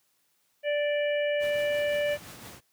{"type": "harmonic tone", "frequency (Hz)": 586, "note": "D5", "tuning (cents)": -4, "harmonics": [1, 3, 4, 5], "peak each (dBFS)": [-25, -35, -37, -39], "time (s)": [0.63, 2.18], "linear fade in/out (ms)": 50}
{"type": "noise with tremolo", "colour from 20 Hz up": "pink", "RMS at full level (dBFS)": -43, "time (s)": [1.39, 2.61], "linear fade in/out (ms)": 50, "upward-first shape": "triangle", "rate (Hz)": 5.8, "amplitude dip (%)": 40}
{"effects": ["white hiss -71 dBFS RMS until 2.72 s", "high-pass 80 Hz 12 dB/octave"]}